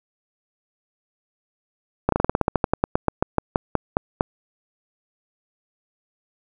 slowing click train, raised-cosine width 1 ms, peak -3 dBFS, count 21, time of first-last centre 2.09-4.209 s, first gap 33 ms, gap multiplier 1.11, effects none

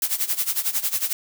blue noise with tremolo, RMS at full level -21 dBFS, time 0.02-1.13 s, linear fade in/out 2 ms, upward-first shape sine, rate 11 Hz, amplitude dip 85%, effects none

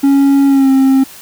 triangle tone with pitch glide, 277.2 to 267.1 Hz, C#4 to C4, 0 to +36 cents, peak -4 dBFS, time 0.03-1.04 s, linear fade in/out 10 ms, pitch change -64 cents, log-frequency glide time 0.47-0.7 s, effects white hiss -35 dBFS RMS until 1.21 s

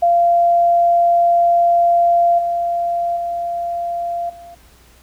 sine tone with level steps, 690 Hz, F5, 21 cents flat, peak -10 / -16 / -19 / -35 dBFS, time 0.02-4.55 s, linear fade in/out 10 ms, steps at 2.38 / 3.16 / 4.29 s, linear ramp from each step 10 ms, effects added 60 Hz sine -50 dBFS peak until 5.02 s + pink hiss -50 dBFS RMS until 5.02 s

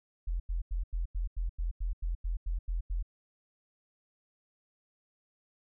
sine tone bursts, 42.52 Hz, F1, 46 cents flat, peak -29 dBFS, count 13, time 0.27-3.028 s, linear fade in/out 10 ms, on 130 ms, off 89 ms, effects none

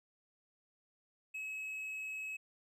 triangle tone, 2569 Hz, E7, 45 cents flat, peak -38 dBFS, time 1.34-2.37 s, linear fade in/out 10 ms, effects none

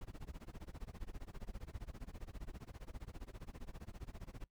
brown noise with tremolo, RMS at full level -45 dBFS, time 0.01-4.44 s, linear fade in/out 2 ms, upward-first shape sine, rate 15 Hz, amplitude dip 100%, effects noise-tail reverb RT60 0.1 s tail -19 dB re dry

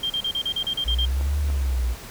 sine tone bursts, 3181 Hz, G7, 25 cents sharp, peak -22 dBFS, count 10, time 0.03-1.054 s, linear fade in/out 5 ms, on 70 ms, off 36 ms
clicks, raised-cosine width 1 ms, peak -23 dBFS, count 3, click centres 0.644 / 1.211 / 1.501 s
sine linear two-way sweep, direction up then down, 57.6 to 73.42 to 57.6 Hz, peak -20 dBFS, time 0.84-1.96 s, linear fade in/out 50 ms, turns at 1.39 s
effects pink hiss -40 dBFS RMS until 2.1 s

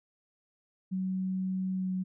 sine tone with pitch glide, 187.5 to 185.67 Hz, F#3 to F#3, +23 to +6 cents, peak -29 dBFS, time 0.91-2.04 s, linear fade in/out 20 ms, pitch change -17 cents, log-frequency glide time 1.73-1.93 s, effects none

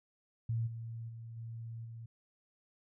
sine tone with level steps, 114.6 Hz, A#2, 29 cents flat, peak -31 / -40 / -44 / -41 / -44 dBFS, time 0.49-2.06 s, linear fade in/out 5 ms, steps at 0.66 / 1.08 / 1.36 / 1.84 s, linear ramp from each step 20 ms, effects none

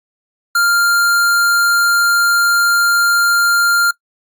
square tone, 1396.9 Hz, F6, in tune, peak -11 dBFS, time 0.55-3.91 s, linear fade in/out 5 ms, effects noise-tail reverb RT60 0.1 s tail -21 dB re dry + Opus 48 kbps

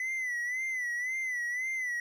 triangle tone with vibrato, 2000 Hz, B6, 21 cents sharp, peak -29 dBFS, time 0-2 s, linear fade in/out 2 ms, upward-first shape sine, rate 1.9 Hz, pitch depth 82 cents each way, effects none

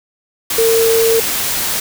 sine tone in noise, 454 Hz, A#4, 46 cents flat, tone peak -10 dBFS, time 0.58-1.2 s, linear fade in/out 5 ms, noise white, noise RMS -18 dBFS, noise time 0.5-1.8 s, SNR +5 dB, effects none

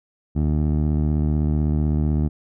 15% pulse tone with low-pass filter, 75.9 Hz, D#2, 42 cents flat, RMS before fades -20 dBFS, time 0.35-2.29 s, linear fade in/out 20 ms, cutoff 340 Hz, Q 0.51, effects none

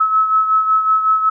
sine beating tone pair, 1293 / 1298.4 Hz, E6 / E6, -34 / -27 cents, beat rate 5.4 Hz, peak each -12 / -20 dBFS, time 0-1.3 s, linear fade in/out 10 ms, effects none

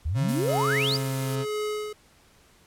sine exponential sweep, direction up, 68.6 to 5140 Hz, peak -24 dBFS, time 0.05-0.97 s, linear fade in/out 10 ms
35% pulse tone with pitch glide, 135.5 to 132.33 Hz, C#3 to C3, -39 to +20 cents, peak -25 dBFS, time 0.14-1.46 s, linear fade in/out 50 ms, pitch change -41 cents, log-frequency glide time 0.57-1.31 s
blue noise, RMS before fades -37 dBFS, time 0.28-1.36 s, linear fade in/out 10 ms
square tone with tremolo, 423.2 Hz, G#4, 33 cents sharp, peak -27 dBFS, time 0.48-1.93 s, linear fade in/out 5 ms, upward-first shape sine, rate 1.1 Hz, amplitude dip 80%
effects pink hiss -58 dBFS RMS until 2.66 s + low-pass 12000 Hz 12 dB/octave

